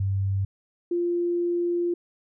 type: tone pair in turn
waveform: sine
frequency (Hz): 97.5 / 347.5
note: G2 / F4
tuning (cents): -9 / -9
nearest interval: octave + minor seventh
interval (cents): 2200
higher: second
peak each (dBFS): -22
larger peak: neither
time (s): 0-0.45 / 0.91-1.94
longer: second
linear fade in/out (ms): 5
effects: none